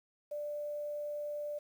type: tone with quantisation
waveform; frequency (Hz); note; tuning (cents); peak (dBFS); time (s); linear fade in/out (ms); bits
sine; 590; D5; +8; -36; 0.31-1.59; 10; 10
effects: none